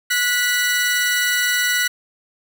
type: tone pair together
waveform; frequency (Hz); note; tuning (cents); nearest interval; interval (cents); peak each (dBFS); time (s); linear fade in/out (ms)
sawtooth; 1469 / 1965; F#6 / B6; -13 / -9; perfect fourth; 504; -16; 0.1-1.88; 10
effects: none